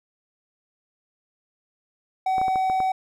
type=tone; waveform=triangle; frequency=756 Hz; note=F#5; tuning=37 cents sharp; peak=-18 dBFS; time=2.26-2.92 s; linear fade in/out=5 ms
type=clicks; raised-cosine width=1 ms; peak=-18 dBFS; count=6; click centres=2.382 / 2.415 / 2.482 / 2.558 / 2.699 / 2.803 s
effects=none